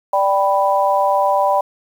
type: chord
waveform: sine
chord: G major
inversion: second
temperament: equal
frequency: 587.3 / 784 / 987.8 Hz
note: D5 / G5 / B5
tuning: 0 / 0 / 0 cents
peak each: -17 dBFS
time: 0.13-1.61 s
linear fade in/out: 5 ms
effects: 7-bit